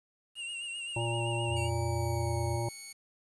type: tone with vibrato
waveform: square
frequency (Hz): 2794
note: F7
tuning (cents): 0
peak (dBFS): -37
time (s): 0.35-1.7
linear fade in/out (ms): 50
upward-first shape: sine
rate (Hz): 7.7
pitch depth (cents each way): 47
type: harmonic tone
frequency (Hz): 116.54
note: A#2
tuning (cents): 0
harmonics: 1 / 3 / 5 / 7 / 8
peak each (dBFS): -32 / -37 / -39 / -40 / -41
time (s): 0.96-2.69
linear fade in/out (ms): 5
type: tone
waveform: sine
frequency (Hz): 87.31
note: F2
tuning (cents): 0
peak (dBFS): -34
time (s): 1.47-2.6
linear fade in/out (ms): 50
type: tone with pitch glide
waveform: 5% pulse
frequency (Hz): 2300 to 2219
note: D7 to C#7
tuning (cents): -37 to +1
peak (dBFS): -33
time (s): 1.56-2.93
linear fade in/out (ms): 10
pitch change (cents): -62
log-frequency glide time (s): 1.89-2.36
effects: resampled to 24000 Hz + 10-bit